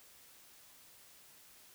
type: silence
effects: white hiss -60 dBFS RMS until 1.74 s